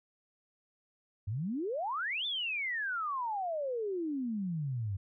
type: exponential two-way sweep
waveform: sine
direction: up then down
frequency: 93 to 3599 to 93 Hz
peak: -32 dBFS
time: 1.27-4.97 s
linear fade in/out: 10 ms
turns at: 2.26 s
effects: none